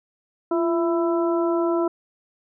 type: harmonic tone with a mistuned harmonic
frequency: 332.1 Hz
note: E4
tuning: 13 cents sharp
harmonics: 1 / 2 / 3 / 4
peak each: -20 / -26 / -30 / -32 dBFS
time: 0.51-1.88 s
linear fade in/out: 5 ms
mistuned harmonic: 1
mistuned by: +52 cents
effects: none